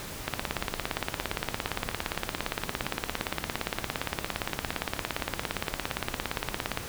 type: two click trains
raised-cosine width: 0.3 ms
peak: -11 / -22 dBFS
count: 114 / 25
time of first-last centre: 0.28-6.774 / 0.74-6.374 s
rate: 17.4 / 4.26 Hz
effects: pink hiss -39 dBFS RMS until 6.88 s